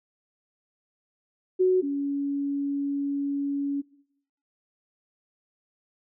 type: tone pair in turn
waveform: sine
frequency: 370 / 281.6 Hz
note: F#4 / C#4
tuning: 0 / +27 cents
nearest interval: perfect fourth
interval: 473 cents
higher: first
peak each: -17 / -25 dBFS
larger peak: first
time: 1.59-1.82 / 1.82-3.82 s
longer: second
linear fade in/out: 20 ms
effects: noise-tail reverb RT60 0.7 s tail -20 dB re dry